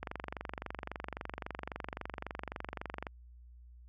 click train, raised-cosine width 0.5 ms, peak -23 dBFS, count 73, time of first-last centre 0.03-3.068 s, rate 23.7 Hz, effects added 60 Hz sine -52 dBFS peak until 3.88 s

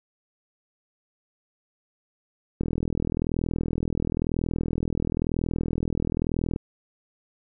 click train, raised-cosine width 3 ms, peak -13 dBFS, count 163, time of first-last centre 2.61-6.561 s, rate 41 Hz, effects none

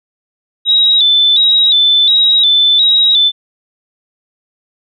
sine tone with vibrato, 3668 Hz, A#7, 29 cents flat, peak -6 dBFS, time 0.65-3.32 s, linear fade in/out 50 ms, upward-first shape square, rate 1.4 Hz, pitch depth 71 cents each way, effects none

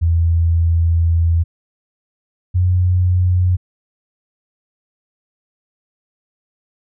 sine tone pair in turn, 83.5 / 90.4 Hz, E2 / F#2, +23 / -40 cents, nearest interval minor second, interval 137 cents, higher second, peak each -11 dBFS, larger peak neither, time 0.01-1.44 / 2.54-3.57 s, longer first, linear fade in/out 20 ms, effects none

